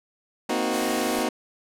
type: chord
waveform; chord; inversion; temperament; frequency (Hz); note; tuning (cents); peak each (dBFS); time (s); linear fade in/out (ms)
20% pulse; C half-diminished seventh; third; equal with one note detuned; 233.1 / 259.5 / 311.1 / 370; Bb3 / C4 / Eb4 / Gb4; 0 / -14 / 0 / 0; -24; 0.49-1.29; 5
type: noise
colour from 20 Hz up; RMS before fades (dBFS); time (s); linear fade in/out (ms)
white; -34; 0.7-1.26; 50
type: noise with exponential growth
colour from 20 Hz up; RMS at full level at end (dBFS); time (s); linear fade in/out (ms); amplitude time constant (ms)
brown; -38; 1.07-1.19; 2; 24
effects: low-pass 12000 Hz 12 dB/octave